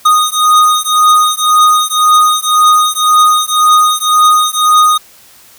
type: beating tone pair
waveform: square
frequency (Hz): 1238 / 1239.9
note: D#6 / D#6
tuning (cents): -9 / -6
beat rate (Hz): 1.9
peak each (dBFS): -10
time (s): 0.05-4.98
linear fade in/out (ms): 10
effects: white hiss -41 dBFS RMS until 5.58 s